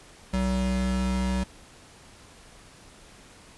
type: tone pair together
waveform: square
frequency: 63.3 / 189.69 Hz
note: B1 / F#3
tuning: +43 / +43 cents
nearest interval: octave + perfect fifth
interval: 1900 cents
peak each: -28 dBFS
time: 0.33-1.44 s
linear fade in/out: 10 ms
effects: pink hiss -51 dBFS RMS until 3.57 s + resampled to 24000 Hz